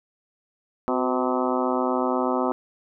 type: harmonic tone with a mistuned harmonic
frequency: 128 Hz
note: C3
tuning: 38 cents flat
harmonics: 2 / 3 / 4 / 5 / 6 / 7 / 8 / 9 / 10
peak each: -26 / -28 / -29 / -30 / -31 / -31 / -32 / -33 / -33 dBFS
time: 0.88-2.52 s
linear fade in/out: 0 ms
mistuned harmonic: 3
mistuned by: -60 cents
effects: none